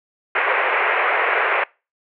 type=band-pass noise; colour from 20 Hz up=white; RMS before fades=-19 dBFS; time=0.35-1.64 s; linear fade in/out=5 ms; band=400 to 2400 Hz; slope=48 dB/octave; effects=noise-tail reverb RT60 0.3 s tail -24 dB re dry